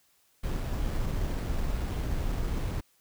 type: noise with sample-and-hold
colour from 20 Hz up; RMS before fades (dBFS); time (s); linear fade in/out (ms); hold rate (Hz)
brown; -30; 0.43-2.81; 10; 6300
effects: white hiss -67 dBFS RMS until 3 s